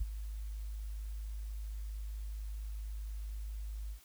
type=tone with ADSR envelope; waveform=sine; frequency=52.2 Hz; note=G#1; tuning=10 cents sharp; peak=-26 dBFS; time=0-4 s; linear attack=13 ms; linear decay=28 ms; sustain=-12 dB; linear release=89 ms; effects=tanh soft clip ceiling -27 dBFS + white hiss -62 dBFS RMS until 4.04 s